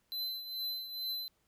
square tone with tremolo, 4048 Hz, B7, 42 cents sharp, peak -34 dBFS, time 0.12-1.28 s, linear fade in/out 0 ms, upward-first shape triangle, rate 2.3 Hz, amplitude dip 70%, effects pink hiss -75 dBFS RMS until 1.47 s

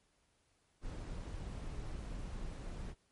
brown noise, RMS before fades -43 dBFS, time 0.81-2.95 s, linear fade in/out 50 ms, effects pink hiss -75 dBFS RMS until 3.11 s + MP3 48 kbps

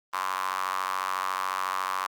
sawtooth tone with high-pass filter, 94 Hz, F#2, 28 cents sharp, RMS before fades -30 dBFS, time 0.13-2.07 s, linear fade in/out 10 ms, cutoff 1100 Hz, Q 6.2, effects Opus 24 kbps

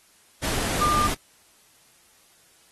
sine tone in noise, 1200 Hz, D6, 37 cents sharp, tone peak -20 dBFS, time 0.8-1.08 s, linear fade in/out 20 ms, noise pink, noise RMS -27 dBFS, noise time 0.42-1.15 s, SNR +4 dB, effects white hiss -58 dBFS RMS until 2.71 s + AAC 32 kbps

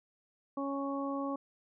harmonic tone, 277.2 Hz, C#4, in tune, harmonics 1 / 2 / 3 / 4, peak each -35 / -39 / -44 / -40 dBFS, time 0.57-1.36 s, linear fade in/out 5 ms, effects none

